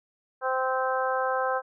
harmonic tone, 260 Hz, C4, 11 cents flat, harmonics 2 / 3 / 4 / 5 / 6, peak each -28 / -30 / -31 / -32 / -33 dBFS, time 0.41-1.62 s, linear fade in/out 50 ms, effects none

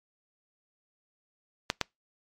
clicks, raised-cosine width 0.2 ms, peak -8 dBFS, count 2, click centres 1.701 / 1.813 s, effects noise-tail reverb RT60 0.2 s tail -26 dB re dry + MP3 64 kbps

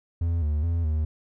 triangle tone with pitch steps, 84.4 / 75 / 84.3 / 77.5 Hz, E2 / D2 / E2 / D#2, +41 / +37 / +39 / -6 cents, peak -20 dBFS, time 0.21-1.05 s, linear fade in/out 5 ms, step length 210 ms, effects none

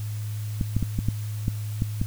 clicks, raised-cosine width 5 ms, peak -11 dBFS, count 8, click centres 0.612 / 0.766 / 0.827 / 0.989 / 1.086 / 1.481 / 1.821 / 2.015 s, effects added 106 Hz sine -28 dBFS peak until 2.06 s + white hiss -46 dBFS RMS until 2.06 s

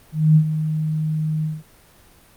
sine tone with ADSR envelope, 155.6 Hz, D#3, in tune, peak -8 dBFS, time 0.12-1.63 s, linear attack 240 ms, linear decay 77 ms, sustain -11 dB, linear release 190 ms, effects pink hiss -51 dBFS RMS until 2.36 s + Opus 32 kbps

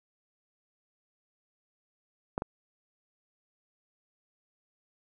clicks, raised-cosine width 1 ms, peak -16 / -19 dBFS, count 2, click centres 2.379 / 2.421 s, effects none

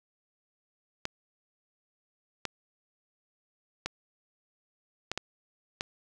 clicks, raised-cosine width 0.2 ms, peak -14 dBFS, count 6, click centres 1.054 / 2.453 / 3.86 / 5.116 / 5.176 / 5.809 s, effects none

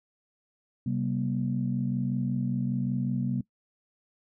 sine tone cluster, 131.7 / 192.9 / 238.1 Hz, C3 / G3 / A#3, +12 / -28 / +37 cents, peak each -29 / -31 / -30 dBFS, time 0.86-3.41 s, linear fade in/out 5 ms, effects noise-tail reverb RT60 0.1 s tail -21 dB re dry + tanh soft clip ceiling -16 dBFS

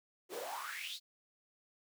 pink noise with high-pass filter sweep, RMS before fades -43 dBFS, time 0.29-1 s, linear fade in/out 50 ms, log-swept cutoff 350 to 4500 Hz, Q 7.5, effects none

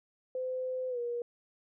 sine tone with pitch glide, 512 to 477.7 Hz, C5 to A#4, -38 to +42 cents, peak -32 dBFS, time 0.35-1.22 s, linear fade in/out 2 ms, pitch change -120 cents, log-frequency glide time 0.89-0.99 s, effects none

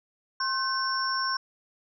sine tone cluster, 1062 / 1531 / 5450 Hz, C6 / G6 / F8, +25 / -41 / -43 cents, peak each -29 / -31 / -30 dBFS, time 0.4-1.37 s, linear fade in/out 5 ms, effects none

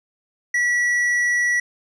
sine tone with tanh clipping, 1941 Hz, B6, 31 cents flat, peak -18 dBFS, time 0.54-1.6 s, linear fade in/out 5 ms, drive 7 dB, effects none

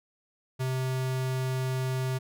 square tone, 130 Hz, C3, 11 cents flat, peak -28 dBFS, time 0.59-2.19 s, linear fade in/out 20 ms, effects none

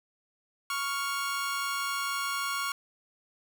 sawtooth tone pair together, 1111.2 / 1400 Hz, C#6 / F6, +4 / +4 cents, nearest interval major third, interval 400 cents, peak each -28 / -30 dBFS, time 0.7-2.72 s, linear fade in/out 2 ms, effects none

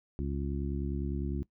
harmonic tone, 69.9 Hz, C#2, 15 cents sharp, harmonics 1 / 2 / 3 / 4 / 5, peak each -34 / -37 / -39 / -40 / -41 dBFS, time 0.19-1.43 s, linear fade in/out 0 ms, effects noise-tail reverb RT60 0.1 s tail -19 dB re dry

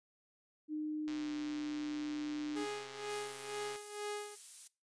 sine tone with pitch glide, 305.5 to 298.3 Hz, D#4 to D4, -32 to +27 cents, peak -36 dBFS, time 0.68-2.67 s, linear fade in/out 50 ms, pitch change -41 cents, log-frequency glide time 1.05-1.31 s
click train, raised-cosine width 0.2 ms, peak -32 dBFS, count 352, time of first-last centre 1.08-3.759 s, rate 131 Hz
sawtooth tone with tremolo, 415.3 Hz, G#4, in tune, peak -34 dBFS, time 2.55-4.36 s, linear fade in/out 20 ms, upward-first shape sine, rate 2.1 Hz, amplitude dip 75%
violet noise, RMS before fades -46 dBFS, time 3.09-4.68 s, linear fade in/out 10 ms
effects noise-tail reverb RT60 0.3 s tail -22 dB re dry + resampled to 22050 Hz

